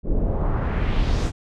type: noise with low-pass filter sweep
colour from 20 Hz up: brown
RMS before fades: -21 dBFS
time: 0.03-1.32 s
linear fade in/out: 50 ms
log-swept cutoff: 350 to 8000 Hz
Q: 1.6
effects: none